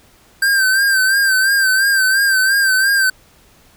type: tone with vibrato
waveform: square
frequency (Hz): 1568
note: G6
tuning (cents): 0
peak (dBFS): -12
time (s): 0.42-3.1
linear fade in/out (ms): 5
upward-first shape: sine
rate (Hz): 2.9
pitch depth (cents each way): 57
effects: pink hiss -50 dBFS RMS until 3.76 s